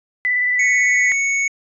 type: tone with vibrato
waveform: sine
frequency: 1987 Hz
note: B6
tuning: 10 cents sharp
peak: -15 dBFS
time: 0.25-1.12 s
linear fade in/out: 0 ms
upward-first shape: square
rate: 18 Hz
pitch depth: 14 cents each way
type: tone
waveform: square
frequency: 2217 Hz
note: C#7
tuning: in tune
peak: -17 dBFS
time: 0.59-1.48 s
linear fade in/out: 5 ms
effects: resampled to 22050 Hz